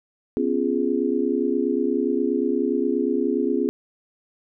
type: chord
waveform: sine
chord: C# dominant seventh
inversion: third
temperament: just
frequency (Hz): 249.5 / 277.2 / 346.5 / 415.8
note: B3 / C#4 / E#4 / G#4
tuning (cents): +18 / 0 / -14 / +2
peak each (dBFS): -25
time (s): 0.37-3.69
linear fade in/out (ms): 0
effects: none